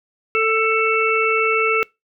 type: harmonic tone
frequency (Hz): 443.2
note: A4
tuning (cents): +13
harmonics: 1 / 3 / 5 / 6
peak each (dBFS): -19 / -20 / -22 / -21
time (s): 0.35-1.83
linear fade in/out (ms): 0
effects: noise-tail reverb RT60 0.2 s tail -24 dB re dry